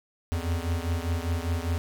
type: beating tone pair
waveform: square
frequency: 82.41 / 87.41 Hz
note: E2 / F2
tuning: 0 / +2 cents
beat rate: 5 Hz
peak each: -29 / -31 dBFS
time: 0.32-1.78 s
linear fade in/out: 0 ms
effects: none